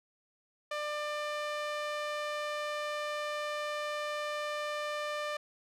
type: tone with band-pass filter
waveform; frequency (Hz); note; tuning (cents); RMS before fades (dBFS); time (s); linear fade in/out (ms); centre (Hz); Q
sawtooth; 596; D5; +25; -36; 0.71-5.37; 5; 1600; 0.55
effects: none